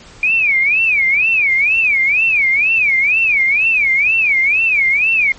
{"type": "tone with vibrato", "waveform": "sine", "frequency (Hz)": 2379, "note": "D7", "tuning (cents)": 22, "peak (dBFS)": -10, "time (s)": [0.23, 5.32], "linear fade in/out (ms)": 2, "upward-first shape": "sine", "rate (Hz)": 2.1, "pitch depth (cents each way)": 220, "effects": ["pink hiss -40 dBFS RMS until 5.38 s", "MP3 32 kbps"]}